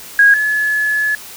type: tone pair in turn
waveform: sine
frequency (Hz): 1643 / 1709.7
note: G#6 / G#6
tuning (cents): -19 / +50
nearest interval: minor second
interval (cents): 69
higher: second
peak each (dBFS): -5 / -13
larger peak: first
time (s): 0.19-0.34 / 0.34-1.15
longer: second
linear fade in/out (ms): 2
effects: white hiss -34 dBFS RMS until 1.36 s